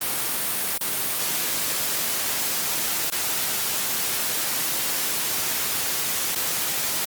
white noise with dropouts, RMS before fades -25 dBFS, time 0.01-7.05 s, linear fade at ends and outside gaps 5 ms, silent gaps 0.78-0.808 / 3.102-3.12 / 6.351-6.356 s, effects high-pass 100 Hz 12 dB/octave + Opus 32 kbps

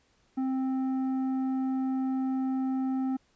sine tone with tanh clipping, 262.7 Hz, C4, 7 cents sharp, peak -28 dBFS, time 0.37-3.17 s, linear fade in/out 10 ms, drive 8 dB, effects pink hiss -68 dBFS RMS until 3.35 s + resampled to 16000 Hz

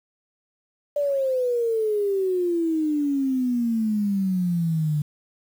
sine exponential sweep, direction down, 587.3 to 146.83 Hz, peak -20 dBFS, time 0.96-5.02 s, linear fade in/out 5 ms, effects 8-bit

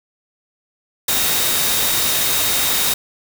sine tone in noise, 3729 Hz, A#7, in tune, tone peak -25 dBFS, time 1.08-2.94 s, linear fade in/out 5 ms, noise white, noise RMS -18 dBFS, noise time 1.08-2.94 s, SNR -10 dB, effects none

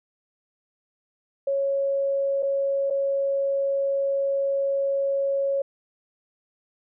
sine tone with dropouts, 552 Hz, C#5, 7 cents flat, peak -21 dBFS, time 1.47-5.62 s, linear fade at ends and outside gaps 5 ms, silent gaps 2.425-2.429 / 2.901-2.906 s, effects none

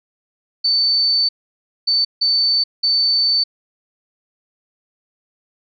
sine tone bursts at uneven times, 4531 Hz, C#8, 37 cents sharp, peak -13 dBFS, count 4, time 0.64-1.29 / 1.87-2.05 / 2.21-2.64 / 2.83-3.44 s, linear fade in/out 10 ms, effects none

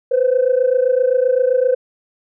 sine tone pair together, 495.6 / 523.3 Hz, B4 / C5, +6 / 0 cents, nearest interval minor second, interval 94 cents, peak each -14 dBFS, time 0.11-1.75 s, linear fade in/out 10 ms, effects tanh soft clip ceiling -7 dBFS

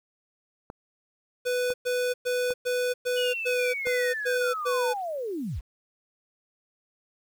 clicks, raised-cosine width 1 ms, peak -25 dBFS, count 4, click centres 0.701 / 1.704 / 2.506 / 3.87 s
square tone bursts, 495.9 Hz, B4, 7 cents sharp, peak -25 dBFS, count 9, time 1.45-4.94 s, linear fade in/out 20 ms, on 290 ms, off 110 ms
sine linear sweep, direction down, 2960 to 32 Hz, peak -29 dBFS, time 3.16-5.61 s, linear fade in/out 20 ms
effects 9-bit

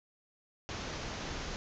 pink low-pass noise, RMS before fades -40 dBFS, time 0.69-1.56 s, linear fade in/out 0 ms, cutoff 6800 Hz, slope 96 dB/octave, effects none

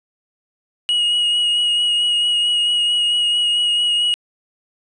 triangle tone with vibrato, 2892 Hz, F#7, 40 cents flat, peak -13 dBFS, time 0.89-4.14 s, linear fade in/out 0 ms, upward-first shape sine, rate 4.5 Hz, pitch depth 16 cents each way, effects resampled to 24000 Hz + 9-bit

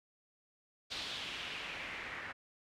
white noise with low-pass filter sweep, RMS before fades -43 dBFS, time 0.9-2.33 s, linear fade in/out 20 ms, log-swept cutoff 4000 to 1800 Hz, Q 2.6, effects none

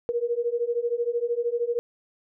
sine beating tone pair, 467.7 / 480.7 Hz, A#4 / B4, +6 / -47 cents, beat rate 13 Hz, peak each -27 / -26 dBFS, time 0.09-1.79 s, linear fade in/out 0 ms, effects none

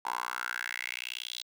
10% pulse tone with high-pass filter sweep, 60.8 Hz, B1, 26 cents flat, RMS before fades -37 dBFS, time 0.05-1.43 s, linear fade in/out 5 ms, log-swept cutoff 910 to 3900 Hz, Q 4.8, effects none

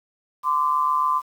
sine tone pair together, 1027.5 / 1174.7 Hz, C6 / D6, -32 / 0 cents, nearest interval major second, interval 232 cents, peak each -20 / -22 dBFS, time 0.43-1.22 s, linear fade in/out 50 ms, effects 8-bit

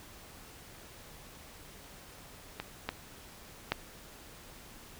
clicks, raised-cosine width 0.3 ms, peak -20 / -16 / -12 dBFS, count 3, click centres 2.6 / 2.89 / 3.72 s, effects pink hiss -52 dBFS RMS until 4.99 s

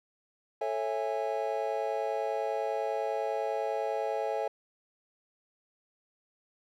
triangle chord, A major seventh, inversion none, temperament just, 440 / 550 / 660 / 825 Hz, A4 / C#5 / E5 / G#5, 0 / -14 / +2 / -12 cents, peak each -33 dBFS, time 0.61-4.48 s, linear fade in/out 5 ms, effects none

